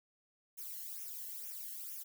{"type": "noise with flanger", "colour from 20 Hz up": "violet", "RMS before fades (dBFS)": -45, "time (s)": [0.57, 2.04], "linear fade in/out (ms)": 20, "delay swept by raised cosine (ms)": [0.23, 0.85], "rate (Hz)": 2.2, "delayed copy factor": -0.8, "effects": []}